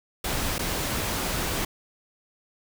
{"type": "noise with dropouts", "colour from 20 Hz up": "pink", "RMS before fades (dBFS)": -28, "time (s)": [0.24, 1.65], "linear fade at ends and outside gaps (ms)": 5, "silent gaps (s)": [0.583, 0.591], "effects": []}